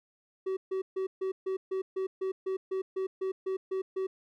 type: tone bursts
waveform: triangle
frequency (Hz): 380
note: F#4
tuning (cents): +46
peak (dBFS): -27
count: 15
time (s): 0.46-4.07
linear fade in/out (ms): 10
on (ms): 110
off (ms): 140
effects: none

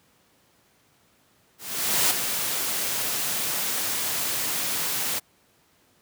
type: noise with ADSR envelope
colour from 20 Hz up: white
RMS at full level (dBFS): -20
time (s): 1.58-5.2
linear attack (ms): 530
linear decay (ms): 3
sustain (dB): -7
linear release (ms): 22
effects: pink hiss -62 dBFS RMS until 6.01 s + high-pass 100 Hz 12 dB/octave

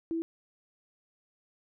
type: tone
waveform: sine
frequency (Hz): 329.6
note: E4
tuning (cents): 0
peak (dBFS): -29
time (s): 0.11-0.22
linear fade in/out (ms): 0
effects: none

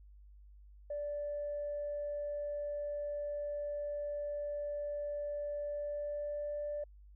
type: tone with pitch glide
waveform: sine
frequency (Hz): 584 to 588.1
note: D5 to D5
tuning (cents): -10 to +2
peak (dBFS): -35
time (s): 0.9-6.84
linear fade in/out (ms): 5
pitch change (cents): +12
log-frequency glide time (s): 5.62-6.65
effects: tanh soft clip ceiling -31 dBFS + added 50 Hz sine -54 dBFS peak until 7.15 s

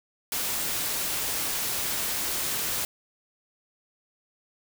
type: noise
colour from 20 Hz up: white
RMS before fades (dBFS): -29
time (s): 0.32-2.85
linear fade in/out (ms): 2
effects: none

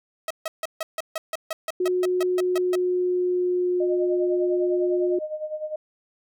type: tone bursts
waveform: sawtooth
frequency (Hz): 642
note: E5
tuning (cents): -46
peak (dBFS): -22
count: 15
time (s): 0.28-2.755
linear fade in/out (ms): 2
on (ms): 25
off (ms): 150
type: tone with pitch glide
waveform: sine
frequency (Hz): 363.6 to 357.6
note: F#4 to F4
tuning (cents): -30 to +41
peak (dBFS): -20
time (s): 1.8-5.19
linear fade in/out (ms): 5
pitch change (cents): -29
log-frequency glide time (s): 2.35-4.19
type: tone with tremolo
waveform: sine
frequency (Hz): 615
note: D#5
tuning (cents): -20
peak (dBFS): -25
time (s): 3.8-5.76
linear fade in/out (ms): 5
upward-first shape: sine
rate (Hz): 9.9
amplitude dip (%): 75
effects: none

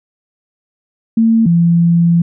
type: tone pair in turn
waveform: sine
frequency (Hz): 226 / 169.84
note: A3 / F3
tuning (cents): +47 / -48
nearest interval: perfect fourth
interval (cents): 495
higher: first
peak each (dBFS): -7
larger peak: neither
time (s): 1.17-1.46 / 1.46-2.22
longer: second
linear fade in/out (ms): 5
effects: none

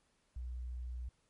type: tone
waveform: sine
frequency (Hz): 61.4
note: B1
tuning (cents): -9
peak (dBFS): -39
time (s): 0.36-1.09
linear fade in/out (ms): 5
effects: pink hiss -75 dBFS RMS until 1.29 s + MP3 48 kbps

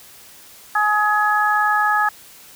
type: harmonic tone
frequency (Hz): 420.9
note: G#4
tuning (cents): +23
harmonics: 2 / 3 / 4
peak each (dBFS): -19 / -19 / -19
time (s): 0.75-2.09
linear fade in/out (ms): 5
effects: white hiss -44 dBFS RMS until 2.55 s

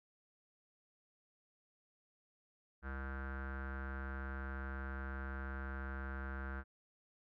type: tone with low-pass filter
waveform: square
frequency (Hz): 67.2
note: C2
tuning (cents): +47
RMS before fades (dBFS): -43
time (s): 2.82-6.64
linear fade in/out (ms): 50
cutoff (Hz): 1500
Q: 8.7
effects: none

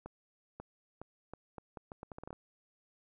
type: accelerating click train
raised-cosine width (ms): 1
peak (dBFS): -30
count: 14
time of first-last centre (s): 0.06-2.329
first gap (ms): 540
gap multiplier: 0.77
effects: none

